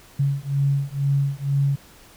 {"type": "beating tone pair", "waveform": "sine", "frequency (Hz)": [138.59, 140.69], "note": ["C#3", "C#3"], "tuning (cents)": [0, 26], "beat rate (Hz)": 2.1, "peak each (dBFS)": [-22, -22], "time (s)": [0.19, 1.76], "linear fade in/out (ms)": 10, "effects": ["pink hiss -49 dBFS RMS until 2.16 s"]}